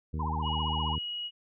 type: harmonic tone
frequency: 77.78 Hz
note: D#2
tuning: in tune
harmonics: 1 / 2 / 3 / 4 / 5 / 6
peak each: -32 / -36 / -41 / -47 / -50 / -50 dBFS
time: 0.13-0.99 s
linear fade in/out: 10 ms
type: tone with vibrato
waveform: sine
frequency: 920 Hz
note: A#5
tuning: 23 cents flat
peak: -32 dBFS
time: 0.19-0.96 s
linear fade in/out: 10 ms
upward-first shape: triangle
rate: 15 Hz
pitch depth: 260 cents each way
type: tone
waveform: sine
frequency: 2903 Hz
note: F#7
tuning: 34 cents flat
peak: -33 dBFS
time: 0.42-1.31 s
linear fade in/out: 50 ms
effects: none